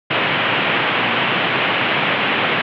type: band-pass noise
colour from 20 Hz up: white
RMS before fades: -18 dBFS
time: 0.1-2.62 s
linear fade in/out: 10 ms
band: 110 to 3100 Hz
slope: 48 dB/octave
effects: none